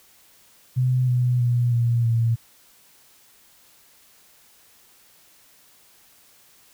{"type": "tone with pitch steps", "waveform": "sine", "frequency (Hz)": [127.1, 124.05, 121.08, 118.18, 115.35], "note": ["C3", "B2", "B2", "A#2", "A#2"], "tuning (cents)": [-50, 8, -34, 24, -18], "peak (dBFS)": -17, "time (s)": [0.76, 2.36], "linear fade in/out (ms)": 20, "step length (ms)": 320, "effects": ["white hiss -55 dBFS RMS until 6.73 s"]}